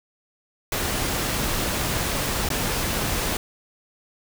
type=noise with dropouts; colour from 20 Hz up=pink; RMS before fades=-25 dBFS; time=0.72-3.37 s; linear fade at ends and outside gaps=2 ms; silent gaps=2.489-2.502 s; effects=none